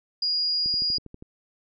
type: tone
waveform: sine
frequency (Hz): 4867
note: D#8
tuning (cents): -39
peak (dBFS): -22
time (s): 0.22-0.98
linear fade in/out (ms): 5
type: click train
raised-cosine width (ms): 3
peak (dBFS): -28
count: 8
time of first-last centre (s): 0.66-1.225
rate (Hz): 12.4
effects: none